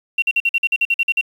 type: tone bursts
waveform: sine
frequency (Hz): 2741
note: F7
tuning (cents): -33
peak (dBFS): -13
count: 12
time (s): 0.18-1.212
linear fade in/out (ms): 5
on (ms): 42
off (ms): 48
effects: 7-bit